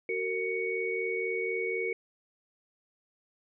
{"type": "tone cluster", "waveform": "sine", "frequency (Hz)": [374.9, 458.9, 2231], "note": ["F#4", "A#4", "C#7"], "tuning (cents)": [23, -27, 11], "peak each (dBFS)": [-34, -33, -33], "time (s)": [0.09, 1.93], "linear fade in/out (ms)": 2, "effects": []}